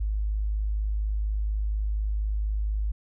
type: tone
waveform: sine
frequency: 52.1 Hz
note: G#1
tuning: 6 cents sharp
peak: -24 dBFS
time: 0-2.92 s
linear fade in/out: 10 ms
effects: none